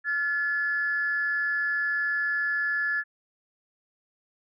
sine tone pair together, 1396.9 / 1716.9 Hz, F6 / A6, 0 / -43 cents, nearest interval major third, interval 357 cents, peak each -32 / -24 dBFS, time 0.04-3.04 s, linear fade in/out 50 ms, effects tanh soft clip ceiling -17 dBFS

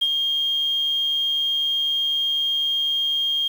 sine tone with ADSR envelope, 3224 Hz, G7, 48 cents sharp, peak -15 dBFS, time 0.01-3.48 s, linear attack 14 ms, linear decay 44 ms, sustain -4 dB, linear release 5 ms, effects tanh soft clip ceiling -11 dBFS + 7-bit

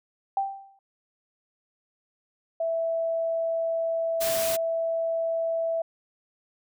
sine tone with exponential decay, 784 Hz, G5, in tune, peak -20 dBFS, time 0.37-0.79 s, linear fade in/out 2 ms, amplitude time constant 90 ms
sine tone, 659.3 Hz, E5, in tune, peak -24 dBFS, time 2.6-5.82 s, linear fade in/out 5 ms
white noise, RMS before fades -30 dBFS, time 4.2-4.57 s, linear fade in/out 20 ms
effects none

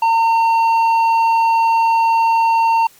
sine tone with tanh clipping, 911 Hz, A#5, 40 cents flat, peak -12 dBFS, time 0.02-2.87 s, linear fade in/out 5 ms, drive 7 dB, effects white hiss -48 dBFS RMS until 2.99 s + MP3 96 kbps

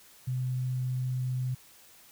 sine tone, 127.5 Hz, C3, 44 cents flat, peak -28 dBFS, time 0.27-1.55 s, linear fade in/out 10 ms, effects white hiss -56 dBFS RMS until 2.11 s

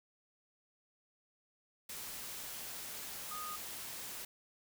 sine tone in noise, 1237 Hz, D#6, 10 cents flat, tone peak -42 dBFS, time 3.31-3.56 s, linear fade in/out 5 ms, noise white, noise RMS -45 dBFS, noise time 1.89-4.25 s, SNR 0 dB, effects none

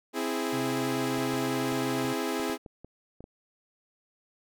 sawtooth chord, C augmented, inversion none, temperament equal, 261.6 / 329.6 / 415.3 Hz, C4 / E4 / G#4, 0 / 0 / 0 cents, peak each -29 dBFS, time 0.13-2.58 s, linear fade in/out 50 ms
30% pulse tone with vibrato, 130.81 Hz, C3, in tune, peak -33 dBFS, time 0.52-2.14 s, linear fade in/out 20 ms, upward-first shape triangle, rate 9.1 Hz, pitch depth 23 cents each way
clicks, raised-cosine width 2 ms, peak -31 dBFS, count 10, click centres 1.182 / 1.337 / 1.724 / 2.05 / 2.399 / 2.498 / 2.662 / 2.846 / 3.206 / 3.241 s
effects none

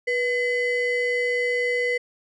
triangle ring-modulated tone, 1257 Hz, D#6, 17 cents sharp, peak -16 dBFS, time 0.07-1.98 s, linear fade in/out 10 ms, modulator 769 Hz, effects resampled to 24000 Hz

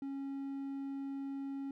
triangle tone, 274.8 Hz, C#4, 15 cents flat, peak -36 dBFS, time 0.02-1.71 s, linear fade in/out 2 ms, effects none

